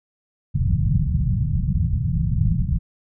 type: low-pass noise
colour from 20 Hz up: white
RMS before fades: -20 dBFS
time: 0.54-2.79 s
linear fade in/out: 20 ms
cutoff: 170 Hz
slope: 48 dB/octave
effects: none